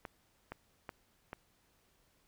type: clicks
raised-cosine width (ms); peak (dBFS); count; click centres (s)
0.5; -27; 4; 0.052 / 0.52 / 0.892 / 1.331
effects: pink hiss -72 dBFS RMS until 2.27 s